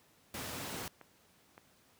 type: noise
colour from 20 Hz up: pink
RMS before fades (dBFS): -41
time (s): 0.34-0.88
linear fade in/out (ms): 2
type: clicks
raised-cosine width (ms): 0.5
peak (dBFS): -36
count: 2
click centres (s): 1.013 / 1.579
effects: pink hiss -66 dBFS RMS until 1.99 s + high-pass 100 Hz 12 dB/octave